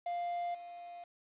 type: tone with level steps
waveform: triangle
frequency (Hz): 698.5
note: F5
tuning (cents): 0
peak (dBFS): -32 / -43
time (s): 0.06-1.04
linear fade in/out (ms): 5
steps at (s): 0.54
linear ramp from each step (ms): 10
effects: resampled to 8000 Hz + 10-bit

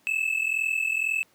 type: tone pair together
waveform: triangle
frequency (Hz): 2595 / 2637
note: E7 / E7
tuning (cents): -28 / 0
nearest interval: unison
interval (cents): 28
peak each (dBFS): -25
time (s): 0.07-1.23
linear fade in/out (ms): 0
effects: pink hiss -63 dBFS RMS until 1.34 s + high-pass 150 Hz 12 dB/octave

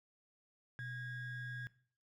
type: ring-modulated tone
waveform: triangle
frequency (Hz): 880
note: A5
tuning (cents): 0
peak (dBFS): -37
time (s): 0.79-1.67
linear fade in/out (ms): 0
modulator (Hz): 756
effects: noise-tail reverb RT60 0.5 s tail -18 dB re dry

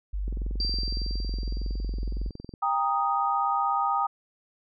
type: tone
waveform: sine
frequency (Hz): 49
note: G1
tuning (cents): 0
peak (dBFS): -27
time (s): 0.13-2.3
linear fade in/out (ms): 10
type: click train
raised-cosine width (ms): 3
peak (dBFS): -26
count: 50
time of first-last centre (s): 0.28-2.538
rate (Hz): 21.7
type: tone with exponential decay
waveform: sine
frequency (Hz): 4699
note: D8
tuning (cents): 0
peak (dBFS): -26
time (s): 0.6-2.54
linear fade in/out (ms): 2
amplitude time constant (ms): 420
type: chord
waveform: sine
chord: Eb major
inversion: first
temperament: equal with one note detuned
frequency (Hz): 795.9 / 932.3 / 1244.5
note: G5 / Bb5 / Eb6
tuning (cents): +26 / 0 / 0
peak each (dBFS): -27 / -29 / -26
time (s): 2.62-4.07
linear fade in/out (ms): 10
effects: none

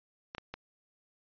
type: clicks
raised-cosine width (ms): 0.3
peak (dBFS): -23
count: 3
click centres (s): 0.349 / 0.382 / 0.54
effects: resampled to 11025 Hz

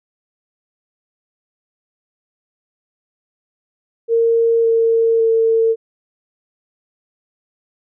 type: tone with pitch steps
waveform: sine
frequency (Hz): 460 / 455.8 / 451.6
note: A#4 / A#4 / A4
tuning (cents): -23 / -39 / +45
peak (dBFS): -11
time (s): 4.08-5.76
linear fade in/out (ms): 50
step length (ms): 560
effects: none

